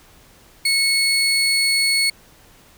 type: tone pair together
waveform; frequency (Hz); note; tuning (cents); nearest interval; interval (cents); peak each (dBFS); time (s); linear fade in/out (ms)
35% pulse; 2197 / 4394; C#7 / C#8; -16 / -16; octave; 1200; -17 / -19; 0.65-2.1; 5
effects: pink hiss -50 dBFS RMS until 2.77 s